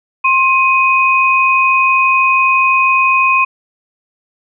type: tone pair together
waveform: sine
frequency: 1061.9 / 2506 Hz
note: C6 / D#7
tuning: +25 / +12 cents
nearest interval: octave + minor third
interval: 1487 cents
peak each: -11 dBFS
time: 0.24-3.45 s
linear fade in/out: 10 ms
effects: none